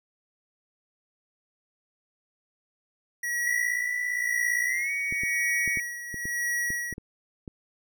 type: tone with tremolo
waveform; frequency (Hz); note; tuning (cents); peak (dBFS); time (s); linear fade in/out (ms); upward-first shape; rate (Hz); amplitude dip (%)
square; 1918; A#6; +49; -26; 3.23-6.94; 5; sine; 0.98; 70
type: tone with pitch glide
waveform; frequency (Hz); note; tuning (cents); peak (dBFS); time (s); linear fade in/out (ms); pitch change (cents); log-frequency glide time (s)
sine; 1975.5 to 2243; B6 to C#7; 0 to +20; -27; 3.47-5.8; 2; +220; 4.65-4.91
type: clicks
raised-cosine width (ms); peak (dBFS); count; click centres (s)
3; -25; 10; 5.125 / 5.235 / 5.677 / 5.773 / 6.143 / 6.255 / 6.704 / 6.927 / 6.981 / 7.478
effects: none